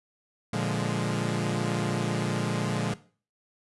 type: chord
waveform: sawtooth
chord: Bb dominant seventh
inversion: none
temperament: equal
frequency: 116.54 / 146.83 / 174.61 / 207.7 Hz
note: Bb2 / D3 / F3 / Ab3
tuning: 0 / 0 / 0 / 0 cents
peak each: -28 dBFS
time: 0.53-2.94 s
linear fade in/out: 5 ms
effects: noise-tail reverb RT60 0.4 s tail -17 dB re dry + resampled to 24000 Hz